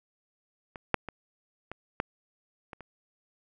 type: clicks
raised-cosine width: 0.5 ms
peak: -25 / -7 / -22 / -23 / -12 / -26 / -29 dBFS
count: 7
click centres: 0.758 / 0.943 / 1.087 / 1.716 / 2.001 / 2.732 / 2.807 s
effects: none